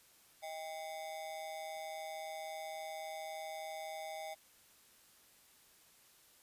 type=ring-modulated tone; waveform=square; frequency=714 Hz; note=F5; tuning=38 cents sharp; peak=-40 dBFS; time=0.42-4.35 s; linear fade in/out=20 ms; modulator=81.8 Hz; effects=white hiss -65 dBFS RMS until 6.42 s + resampled to 32000 Hz